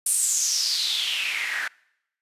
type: noise with band-pass filter sweep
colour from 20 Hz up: white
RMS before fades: -25 dBFS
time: 0.06-1.68 s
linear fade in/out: 5 ms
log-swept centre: 9600 to 1600 Hz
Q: 5.8
effects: noise-tail reverb RT60 0.8 s tail -25 dB re dry + resampled to 32000 Hz